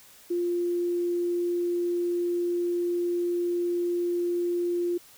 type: tone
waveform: sine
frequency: 349.2 Hz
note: F4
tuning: in tune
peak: -24 dBFS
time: 0.3-4.98 s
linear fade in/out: 10 ms
effects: white hiss -53 dBFS RMS until 5.17 s